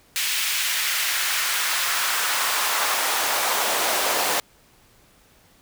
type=noise with high-pass filter sweep; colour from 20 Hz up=pink; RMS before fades=-23 dBFS; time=0.16-4.4 s; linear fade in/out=0 ms; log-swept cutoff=2500 to 530 Hz; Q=1.2; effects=pink hiss -56 dBFS RMS until 5.61 s